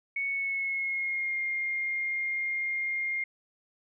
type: tone with pitch glide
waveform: sine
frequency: 2217 to 2122 Hz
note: C#7 to C7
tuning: 0 to +24 cents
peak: -28 dBFS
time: 0.16-3.24 s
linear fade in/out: 5 ms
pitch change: -76 cents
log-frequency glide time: 0.28-1.38 s
effects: none